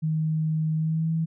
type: tone with pitch glide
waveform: sine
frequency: 157.2 to 162.18 Hz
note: D#3 to E3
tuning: +18 to -28 cents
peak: -22 dBFS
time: 0.02-1.26 s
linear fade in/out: 20 ms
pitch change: +54 cents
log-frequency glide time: 0.75-1.11 s
effects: none